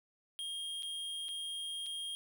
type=tone with dropouts; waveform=square; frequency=3232 Hz; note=G#7; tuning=48 cents flat; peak=-39 dBFS; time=0.39-2.15 s; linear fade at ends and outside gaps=0 ms; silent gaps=0.824-0.831 / 1.284-1.289 / 1.861-1.865 s; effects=none